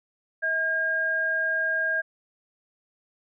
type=tone pair together; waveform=sine; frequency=641 / 1617.1 Hz; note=E5 / G#6; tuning=-49 / -47 cents; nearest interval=octave + major third; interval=1602 cents; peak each=-32 / -23 dBFS; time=0.42-2.02 s; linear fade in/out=20 ms; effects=none